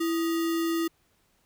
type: tone with sample-and-hold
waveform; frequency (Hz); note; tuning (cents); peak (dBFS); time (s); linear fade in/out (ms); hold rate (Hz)
sine; 331.8; E4; +11; -24; 0-0.88; 10; 1575
effects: pink hiss -68 dBFS RMS until 1.45 s